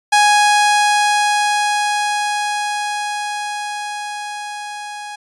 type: tone with level ramp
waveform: sawtooth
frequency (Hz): 830.6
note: G#5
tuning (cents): 0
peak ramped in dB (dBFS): -5 to -24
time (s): 0.12-5.16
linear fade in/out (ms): 10
effects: resampled to 24000 Hz